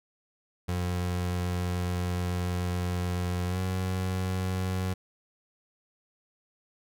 30% pulse tone with pitch glide, 89.3 to 92.88 Hz, F2 to F#2, +39 to +7 cents, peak -25 dBFS, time 0.68-4.94 s, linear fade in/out 10 ms, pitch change +68 cents, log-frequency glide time 3.49-3.58 s, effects none

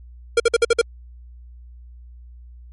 square tone bursts, 466.2 Hz, A#4, in tune, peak -12 dBFS, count 6, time 0.37-0.815 s, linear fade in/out 5 ms, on 30 ms, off 53 ms, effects added 60 Hz sine -39 dBFS peak until 2.72 s + MP3 48 kbps

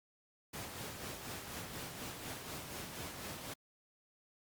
pink noise with tremolo, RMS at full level -43 dBFS, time 0.53-3.54 s, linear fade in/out 10 ms, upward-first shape sine, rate 4.1 Hz, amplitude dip 40%, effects high-pass 80 Hz 12 dB/octave + Opus 48 kbps

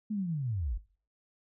sine linear sweep, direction down, 220 to 42.08 Hz, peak -30 dBFS, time 0.1-0.78 s, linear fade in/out 10 ms, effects noise-tail reverb RT60 0.4 s tail -18 dB re dry

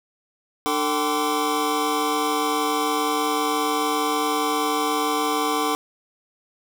square tone cluster, 298.8 / 448.5 / 771 / 1031 / 1156 Hz, D4 / A4 / G5 / C6 / D6, +30 / +33 / -29 / -26 / -28 cents, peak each -28 dBFS, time 0.66-5.75 s, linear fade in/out 0 ms, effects none

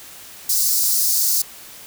white high-pass noise, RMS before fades -18 dBFS, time 0.49-1.42 s, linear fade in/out 5 ms, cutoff 4400 Hz, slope 48 dB/octave, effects white hiss -40 dBFS RMS until 1.86 s

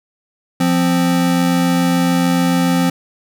square tone pair together, 174.6 / 261.6 Hz, F3 / C4, 0 / 0 cents, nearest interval perfect fifth, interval 700 cents, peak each -16 dBFS, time 0.6-2.9 s, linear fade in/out 5 ms, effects none

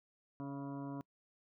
harmonic tone with a mistuned harmonic, 140 Hz, C#3, 18 cents sharp, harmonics 1 / 2 / 3 / 4 / 5 / 7 / 8 / 9 / 10, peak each -46 / -42 / -56 / -55 / -54 / -53 / -60 / -64 / -65 dBFS, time 0.4-1.01 s, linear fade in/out 0 ms, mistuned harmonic 5, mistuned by -30 cents, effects noise-tail reverb RT60 0.1 s tail -25 dB re dry

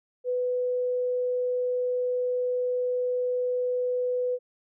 sine tone, 497.5 Hz, B4, 13 cents sharp, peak -24 dBFS, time 0.24-4.39 s, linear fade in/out 50 ms, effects none

